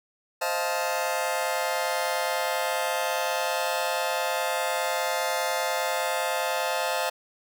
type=chord; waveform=sawtooth; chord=F dominant seventh; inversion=second; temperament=just; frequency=523.8 / 628.6 / 698.5 / 873.1 Hz; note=C5 / Eb5 / F5 / A5; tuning=+2 / +18 / 0 / -14 cents; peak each=-27 dBFS; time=0.41-7.1 s; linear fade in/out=10 ms; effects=none